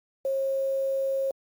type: tone with quantisation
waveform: sine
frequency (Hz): 540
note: C#5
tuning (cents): -45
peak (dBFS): -24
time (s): 0.25-1.31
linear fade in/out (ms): 2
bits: 8
effects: Opus 48 kbps